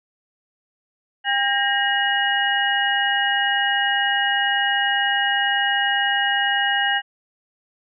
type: tone cluster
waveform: sine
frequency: 802 / 1612 / 1871 / 2893 Hz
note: G5 / G6 / A#6 / F#7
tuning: +39 / +48 / +6 / -40 cents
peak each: -23 dBFS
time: 1.24-7.02 s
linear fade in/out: 50 ms
effects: none